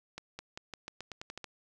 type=accelerating click train; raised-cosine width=0.2 ms; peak=-24 dBFS; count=11; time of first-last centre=0.18-1.443 s; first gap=210 ms; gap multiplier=0.88; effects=none